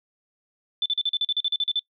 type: tone bursts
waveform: sine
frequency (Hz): 3520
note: A7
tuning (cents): 0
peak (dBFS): -20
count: 13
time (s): 0.82-1.794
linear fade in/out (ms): 2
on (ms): 38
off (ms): 40
effects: noise-tail reverb RT60 0.1 s tail -24 dB re dry